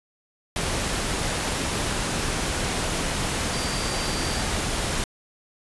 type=tone in noise; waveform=sine; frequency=4691 Hz; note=D8; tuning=3 cents flat; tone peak=-35 dBFS; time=3.53-4.42 s; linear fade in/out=2 ms; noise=pink; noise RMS=-26 dBFS; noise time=0.56-5.04 s; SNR=-12 dB; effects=resampled to 24000 Hz